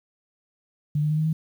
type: tone with pitch steps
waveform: sine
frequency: 148.7 / 151.21 / 153.77 / 156.36 / 159 Hz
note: D3 / D#3 / D#3 / D#3 / D#3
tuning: +22 / -49 / -20 / +9 / +38 cents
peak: -20 dBFS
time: 0.95-1.33 s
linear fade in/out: 5 ms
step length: 76 ms
effects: 9-bit